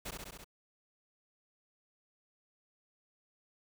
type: noise with echo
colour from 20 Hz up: pink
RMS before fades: -41 dBFS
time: 0.05-0.11 s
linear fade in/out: 10 ms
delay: 67 ms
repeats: 5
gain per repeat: -2 dB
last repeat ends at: 0.445 s
effects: none